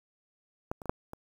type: clicks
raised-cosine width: 1 ms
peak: -18 / -29 / -28 / -12 / -27 dBFS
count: 5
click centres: 0.715 / 0.818 / 0.857 / 0.895 / 1.134 s
effects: 8-bit